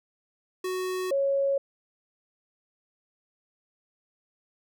square / sine tone pair in turn, 370 / 552.3 Hz, F#4 / C#5, 0 / -6 cents, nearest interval perfect fifth, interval 694 cents, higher second, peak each -29 / -22 dBFS, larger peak second, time 0.64-1.11 / 1.11-1.58 s, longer neither, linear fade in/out 5 ms, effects none

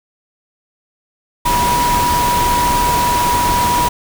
sine tone in noise, 971 Hz, B5, 30 cents flat, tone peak -13 dBFS, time 1.45-3.89 s, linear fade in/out 10 ms, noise pink, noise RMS -19 dBFS, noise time 1.45-3.89 s, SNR +3 dB, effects none

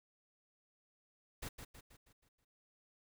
pink noise with echo, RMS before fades -44 dBFS, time 1.42-1.49 s, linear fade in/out 10 ms, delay 160 ms, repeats 6, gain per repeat -6 dB, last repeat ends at 2.45 s, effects none

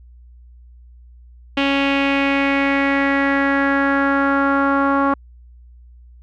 sawtooth tone with low-pass filter sweep, 277.2 Hz, C#4, in tune, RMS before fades -17 dBFS, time 1.57-5.14 s, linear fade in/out 5 ms, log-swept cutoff 2900 to 1200 Hz, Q 3.9, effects added 60 Hz sine -41 dBFS peak until 6.22 s

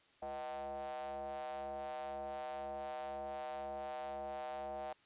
square ring-modulated tone, 69.3 Hz, C#2, in tune, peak -39 dBFS, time 0.22-4.93 s, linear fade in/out 5 ms, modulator 692 Hz, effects white hiss -68 dBFS RMS until 5.05 s + resampled to 8000 Hz

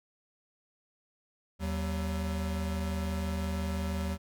square tone pair together, 78.5 / 189.64 Hz, D#2 / F#3, +16 / +43 cents, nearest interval octave + minor third, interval 1527 cents, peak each -33 / -36 dBFS, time 1.59-4.18 s, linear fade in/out 50 ms, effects none

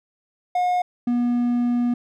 triangle tone pair in turn, 720 / 241.7 Hz, F#5 / B3, -47 / -37 cents, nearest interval octave + perfect fifth, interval 1890 cents, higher first, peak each -16 dBFS, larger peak neither, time 0.55-0.82 / 1.07-1.94 s, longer second, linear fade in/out 5 ms, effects none

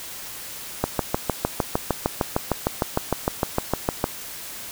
click train, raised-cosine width 1 ms, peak -5 dBFS, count 22, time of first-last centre 0.84-4.041 s, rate 6.56 Hz, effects white hiss -36 dBFS RMS until 4.71 s

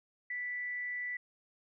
sine tone with amplitude modulation, 1972 Hz, B6, 3 cents flat, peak -34 dBFS, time 0.3-1.17 s, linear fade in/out 5 ms, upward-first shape sine, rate 252 Hz, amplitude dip 25%, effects none

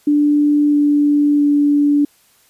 sine tone with pitch steps, 293.7 / 291.8 / 290 Hz, D4 / D4 / D4, 0 / -11 / -22 cents, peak -10 dBFS, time 0.07-2.05 s, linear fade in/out 5 ms, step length 660 ms, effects white hiss -54 dBFS RMS until 2.49 s + resampled to 32000 Hz

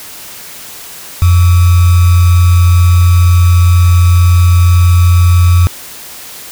sine tone with sample-and-hold, 87.8 Hz, F2, 10 cents sharp, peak -3 dBFS, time 1.22-5.67 s, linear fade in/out 0 ms, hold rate 1225 Hz, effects white hiss -29 dBFS RMS until 6.51 s

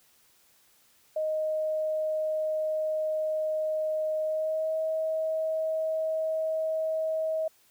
sine tone with pitch glide, 623 to 635.7 Hz, D#5 to D#5, +2 to +37 cents, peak -26 dBFS, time 1.16-7.48 s, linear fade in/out 5 ms, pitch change +35 cents, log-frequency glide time 4.23-4.76 s, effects white hiss -63 dBFS RMS until 7.7 s

